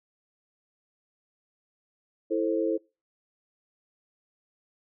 sine chord, A minor, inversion second, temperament just, 330 / 440 / 528 Hz, E4 / A4 / C5, +2 / 0 / +16 cents, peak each -27 / -28 / -30 dBFS, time 2.3-2.78 s, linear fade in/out 20 ms, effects noise-tail reverb RT60 0.3 s tail -25 dB re dry

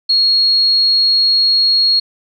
sine tone, 4300 Hz, C8, 47 cents sharp, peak -9 dBFS, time 0.09-2 s, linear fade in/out 10 ms, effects none

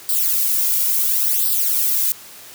violet noise with flanger, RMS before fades -18 dBFS, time 0.09-2.12 s, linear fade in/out 0 ms, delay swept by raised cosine 0.22 to 2.12 ms, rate 0.72 Hz, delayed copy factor +0.95, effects white hiss -40 dBFS RMS until 2.54 s + high-pass 80 Hz 12 dB/octave

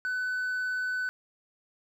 sine tone with hard clipping, 1503 Hz, F#6, 27 cents sharp, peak -29 dBFS, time 0.05-1.09 s, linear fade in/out 0 ms, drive 2 dB, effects none

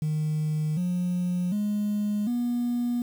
sine tone with pitch steps, 153.8 / 178.72 / 207.7 / 241.3 Hz, D#3 / F3 / G#3 / B3, -20 / +40 / 0 / -40 cents, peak -22 dBFS, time 0.02-3.02 s, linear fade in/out 2 ms, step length 750 ms, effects tanh soft clip ceiling -22 dBFS + 8-bit

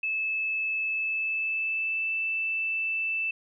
sine tone with pitch glide, 2610 to 2646 Hz, E7 to E7, -18 to +6 cents, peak -26 dBFS, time 0.03-3.31 s, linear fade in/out 5 ms, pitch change +24 cents, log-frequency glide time 0.84-2.14 s, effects none

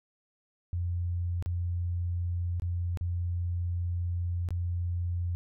sine tone with dropouts, 87.5 Hz, F2, 4 cents sharp, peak -28 dBFS, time 0.73-5.35 s, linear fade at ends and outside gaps 0 ms, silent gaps 1.425-1.46 / 2.598-2.621 / 2.973-3.01 / 4.488-4.506 s, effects none

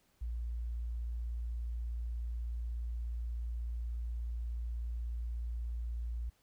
sine tone, 58.27 Hz, A#1, in tune, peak -35 dBFS, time 0.21-6.3 s, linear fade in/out 10 ms, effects pink hiss -72 dBFS RMS until 6.42 s

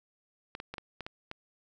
clicks, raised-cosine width 0.3 ms, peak -23 dBFS, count 7, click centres 0.551 / 0.601 / 0.74 / 0.782 / 1.007 / 1.065 / 1.314 s, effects none

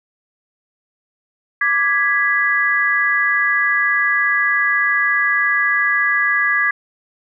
sine chord, G# diminished, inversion second, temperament equal, 1174.7 / 1661.2 / 1975.5 Hz, D6 / G#6 / B6, 0 / 0 / 0 cents, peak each -22 / -16 / -18 dBFS, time 1.61-6.71 s, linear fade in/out 5 ms, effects none

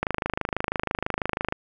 click train, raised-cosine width 0.5 ms, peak -9 dBFS, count 40, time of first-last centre 0.03-1.524 s, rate 26.1 Hz, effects none

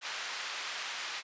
pink band-pass noise, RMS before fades -39 dBFS, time 0.01-1.23 s, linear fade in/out 50 ms, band 1300 to 5200 Hz, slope 12 dB/octave, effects resampled to 16000 Hz

